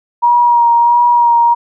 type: tone with vibrato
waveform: sine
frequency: 950 Hz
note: A#5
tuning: 33 cents sharp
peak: -6 dBFS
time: 0.22-1.55 s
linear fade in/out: 20 ms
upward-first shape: sine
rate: 1.5 Hz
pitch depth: 20 cents each way
effects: none